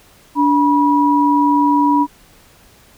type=tone pair together; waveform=sine; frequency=290 / 970.9 Hz; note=D4 / B5; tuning=-22 / -30 cents; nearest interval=octave + major sixth; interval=2092 cents; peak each=-13 dBFS; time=0.35-2.07 s; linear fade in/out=50 ms; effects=pink hiss -48 dBFS RMS until 2.97 s